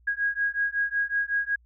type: beating tone pair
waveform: sine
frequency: 1641 / 1646.4 Hz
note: G#6 / G#6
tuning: -21 / -16 cents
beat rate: 5.4 Hz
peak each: -27 dBFS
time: 0.07-1.56 s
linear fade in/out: 10 ms
effects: added 59 Hz sine -56 dBFS peak until 1.65 s